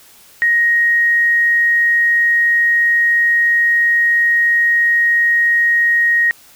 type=tone; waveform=sine; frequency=1877 Hz; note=A#6; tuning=11 cents sharp; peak=-10 dBFS; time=0.42-6.31 s; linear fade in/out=0 ms; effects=white hiss -45 dBFS RMS until 6.55 s